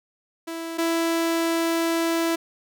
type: tone pair in turn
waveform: sawtooth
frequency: 330 / 331.6 Hz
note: E4 / E4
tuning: +2 / +10 cents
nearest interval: unison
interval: 8 cents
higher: second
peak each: -26 / -17 dBFS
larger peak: second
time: 0.47-0.78 / 0.78-2.36 s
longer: second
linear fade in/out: 10 ms
effects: none